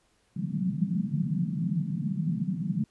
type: band-pass noise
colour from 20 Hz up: white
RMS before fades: -29 dBFS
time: 0.36-2.84 s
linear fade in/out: 5 ms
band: 150 to 200 Hz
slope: 48 dB/octave
effects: pink hiss -68 dBFS RMS until 2.9 s + resampled to 24000 Hz